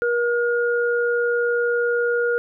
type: tone pair together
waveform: sine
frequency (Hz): 476.9 / 1429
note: A#4 / F6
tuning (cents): +39 / +39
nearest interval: octave + perfect fifth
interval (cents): 1900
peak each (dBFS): -19 / -23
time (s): 0.02-2.38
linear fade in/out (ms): 0
effects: none